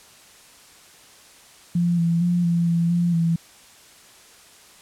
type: tone with pitch steps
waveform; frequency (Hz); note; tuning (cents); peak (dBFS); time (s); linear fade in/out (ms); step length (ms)
sine; 173 / 168.3 / 175.2 / 170.4 / 169 / 173 / 166.5; F3 / E3 / F3 / F3 / E3 / F3 / E3; -16 / +36 / +6 / -42 / +43 / -16 / +18; -17; 1.75-3.36; 5; 230
effects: white hiss -49 dBFS RMS until 4.81 s + low-pass 10000 Hz 12 dB/octave